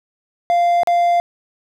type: tone with dropouts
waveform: triangle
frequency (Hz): 695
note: F5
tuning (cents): -9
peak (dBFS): -10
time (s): 0.5-1.2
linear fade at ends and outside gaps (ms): 0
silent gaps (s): 0.833-0.873
effects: none